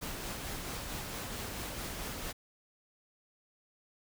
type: noise with tremolo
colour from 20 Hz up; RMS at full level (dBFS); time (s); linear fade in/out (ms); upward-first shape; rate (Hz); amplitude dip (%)
pink; -39; 0.01-2.33; 20; sine; 4.5; 25
effects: none